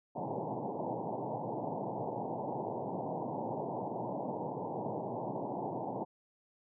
white band-pass noise, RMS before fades -38 dBFS, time 0.15-6.05 s, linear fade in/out 20 ms, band 110 to 940 Hz, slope 96 dB/octave, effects none

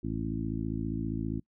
harmonic tone with a mistuned harmonic, 55 Hz, A1, in tune, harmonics 1 / 2 / 3 / 4 / 5 / 6, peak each -39 / -37 / -38 / -37 / -36 / -39 dBFS, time 0.03-1.4 s, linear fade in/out 10 ms, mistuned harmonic 1, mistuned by +48 cents, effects noise-tail reverb RT60 0.1 s tail -24 dB re dry

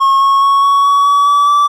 triangle tone with pitch steps, 1087 / 1097.1 / 1107.3 / 1117.6 / 1127.9 / 1138.4 / 1149 / 1159.6 Hz, C#6 / C#6 / C#6 / C#6 / C#6 / C#6 / D6 / D6, -34 / -18 / -2 / +14 / +30 / +46 / -38 / -22 cents, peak -5 dBFS, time 0-1.68 s, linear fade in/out 20 ms, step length 210 ms, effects none

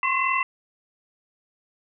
sine tone cluster, 1050 / 1092 / 2039 / 2688 Hz, C6 / C#6 / C7 / E7, +6 / -26 / -45 / +33 cents, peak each -26 dBFS, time 0.03-0.43 s, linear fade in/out 2 ms, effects none

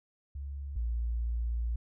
sine tone pair in turn, 69.7 / 58.09 Hz, C#2 / A#1, +10 / -5 cents, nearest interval minor third, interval 315 cents, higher first, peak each -36 / -29 dBFS, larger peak second, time 0.35-0.76 / 0.76-1.76 s, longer second, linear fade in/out 5 ms, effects none

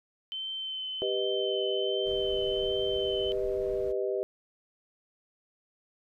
sine tone with vibrato, 3076 Hz, G7, 33 cents flat, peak -33 dBFS, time 0.32-3.32 s, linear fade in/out 0 ms, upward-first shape triangle, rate 1.3 Hz, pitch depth 17 cents each way
sine chord, G augmented, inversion none, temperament equal, 392 / 493.9 / 622.3 Hz, G4 / B4 / D#5, 0 / 0 / 0 cents, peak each -30 / -33 / -34 dBFS, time 1.02-4.23 s, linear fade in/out 0 ms
brown noise, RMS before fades -45 dBFS, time 2.05-3.93 s, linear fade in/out 20 ms
effects none

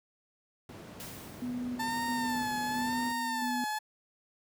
brown noise, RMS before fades -39 dBFS, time 0.69-3.12 s, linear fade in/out 2 ms
white noise with exponential decay, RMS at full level -43 dBFS, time 1-2.02 s, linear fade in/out 0 ms, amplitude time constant 220 ms
sine tone with tremolo, 246.9 Hz, B3, in tune, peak -32 dBFS, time 1.42-3.64 s, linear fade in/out 0 ms, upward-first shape square, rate 1.5 Hz, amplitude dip 45%
30% pulse tone with vibrato, 887 Hz, A5, 14 cents sharp, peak -29 dBFS, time 1.79-3.79 s, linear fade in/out 10 ms, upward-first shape sine, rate 0.94 Hz, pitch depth 72 cents each way
effects high-pass 150 Hz 12 dB/octave

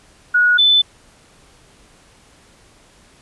sine tone pair in turn, 1457 / 3511 Hz, F#6 / A7, -27 / -4 cents, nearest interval octave + minor third, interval 1523 cents, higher second, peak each -10 / -9 dBFS, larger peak second, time 0.34-0.58 / 0.58-0.82 s, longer neither, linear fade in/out 10 ms, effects pink hiss -50 dBFS RMS until 3.21 s + resampled to 24000 Hz

